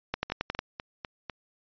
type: two click trains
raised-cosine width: 0.3 ms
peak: -19 / -12 dBFS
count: 5 / 6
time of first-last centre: 0.3-1.298 / 0.14-0.59 s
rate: 4.01 / 11.1 Hz
effects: resampled to 11025 Hz